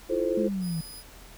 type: chord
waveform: sine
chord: F major seventh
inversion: third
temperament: just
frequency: 327.4 / 349.2 / 436.5 / 523.8 Hz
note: E4 / F4 / A4 / C5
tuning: -12 / 0 / -14 / +2 cents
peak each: -31 / -29 / -30 / -28 dBFS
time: 0.09-0.49 s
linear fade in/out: 20 ms
type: linear sweep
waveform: sine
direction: down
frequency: 218.1 to 158.4 Hz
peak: -27 dBFS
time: 0.37-0.81 s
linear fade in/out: 5 ms
type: tone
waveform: 15% pulse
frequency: 4978 Hz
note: D#8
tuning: in tune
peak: -35 dBFS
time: 0.6-1.04 s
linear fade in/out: 50 ms
effects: added 42 Hz sine -50 dBFS peak until 1.37 s + pink hiss -50 dBFS RMS until 1.37 s